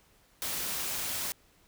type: noise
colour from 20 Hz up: white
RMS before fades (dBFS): -34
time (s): 0.42-1.32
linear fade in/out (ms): 0
effects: pink hiss -64 dBFS RMS until 1.67 s